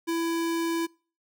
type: tone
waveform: square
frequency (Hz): 332.8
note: E4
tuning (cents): +17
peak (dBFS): -26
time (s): 0.07-0.87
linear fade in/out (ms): 20
effects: noise-tail reverb RT60 0.4 s tail -26 dB re dry